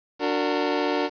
25% pulse chord, D augmented, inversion none, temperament just, 293.7 / 367.1 / 458.9 Hz, D4 / F#4 / A#4, 0 / -14 / -27 cents, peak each -22 / -24 / -23 dBFS, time 0.19-1.1 s, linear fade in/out 50 ms, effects resampled to 11025 Hz + 8-bit

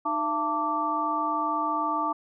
sine tone cluster, 307.4 / 676 / 893 / 1165 Hz, D#4 / E5 / A5 / D6, -21 / +43 / +25 / -14 cents, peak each -33 / -34 / -29 / -27 dBFS, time 0.05-2.13 s, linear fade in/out 10 ms, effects none

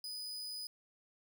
40% pulse tone, 4978 Hz, D#8, in tune, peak -40 dBFS, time 0.04-0.67 s, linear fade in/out 2 ms, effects none

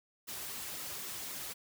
white noise with flanger, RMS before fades -42 dBFS, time 0.27-1.54 s, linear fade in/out 20 ms, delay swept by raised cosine 1.2 to 4.5 ms, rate 3.8 Hz, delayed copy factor -0.55, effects none

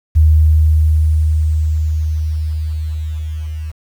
sine tone with level ramp, 77.8 Hz, D#2, in tune, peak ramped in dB -5 to -21 dBFS, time 0.15-3.72 s, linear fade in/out 20 ms, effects 7-bit

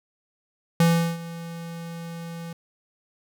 square tone with ADSR envelope, 167.7 Hz, E3, 30 cents sharp, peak -15 dBFS, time 0.8-2.53 s, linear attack 3 ms, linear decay 370 ms, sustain -19 dB, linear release 4 ms, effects none

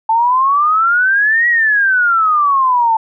sine exponential two-way sweep, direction up then down, 880 to 1931 to 880 Hz, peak -9 dBFS, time 0.09-2.97 s, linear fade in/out 5 ms, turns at 1.48 s, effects none

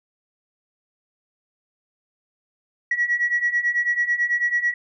sine beating tone pair, 1919 / 1928.1 Hz, A#6 / B6, +50 / -42 cents, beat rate 9.1 Hz, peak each -23 / -20 dBFS, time 2.91-4.74 s, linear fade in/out 5 ms, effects tanh soft clip ceiling -12 dBFS

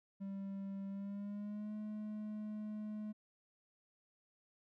triangle tone with pitch glide, 196 to 212.5 Hz, G3 to G#3, 0 to +40 cents, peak -39 dBFS, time 0.2-3.13 s, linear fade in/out 20 ms, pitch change +140 cents, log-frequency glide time 0.88-1.74 s, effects none

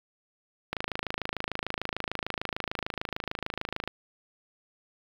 click train, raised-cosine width 0.3 ms, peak -14 dBFS, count 85, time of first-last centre 0.73-3.876 s, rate 26.7 Hz, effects low-pass 5000 Hz 12 dB/octave + 7-bit

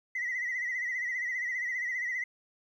sine tone with vibrato, 1977 Hz, B6, 1 cent sharp, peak -29 dBFS, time 0.15-2.24 s, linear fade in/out 5 ms, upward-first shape sine, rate 15 Hz, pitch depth 74 cents each way, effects tanh soft clip ceiling -27 dBFS + 11-bit

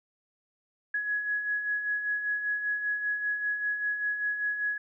sine beating tone pair, 1674 / 1679.1 Hz, G#6 / G#6, +13 / +19 cents, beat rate 5.1 Hz, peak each -37 / -28 dBFS, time 0.94-4.78 s, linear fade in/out 5 ms, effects none

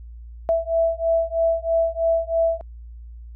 sine beating tone pair, 659.3 / 662.4 Hz, E5 / E5, 0 / +8 cents, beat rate 3.1 Hz, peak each -21 dBFS, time 0.49-2.61 s, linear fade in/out 0 ms, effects added 58 Hz sine -36 dBFS peak until 3.35 s

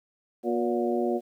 harmonic tone with a mistuned harmonic, 119.8 Hz, A#2, 48 cents sharp, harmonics 2 / 3 / 4 / 5 / 6, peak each -29 / -27 / -33 / -32 / -33 dBFS, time 0.43-1.21 s, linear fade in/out 50 ms, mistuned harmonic 5, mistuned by -66 cents, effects 10-bit

